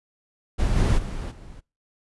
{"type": "noise with level steps", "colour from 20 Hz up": "brown", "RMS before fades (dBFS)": [-22, -19, -30, -42], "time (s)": [0.58, 1.61], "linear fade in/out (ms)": 20, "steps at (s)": [0.76, 0.97, 1.3], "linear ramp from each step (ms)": 20, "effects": ["noise-tail reverb RT60 0.3 s tail -25 dB re dry", "resampled to 24000 Hz"]}